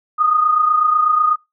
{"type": "tone pair together", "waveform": "sine", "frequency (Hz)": [1233, 1261.1], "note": ["D#6", "D#6"], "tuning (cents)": [-16, 23], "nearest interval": "unison", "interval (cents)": 39, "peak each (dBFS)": [-13, -20], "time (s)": [0.18, 1.36], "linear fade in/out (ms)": 20, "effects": ["noise-tail reverb RT60 0.2 s tail -20 dB re dry"]}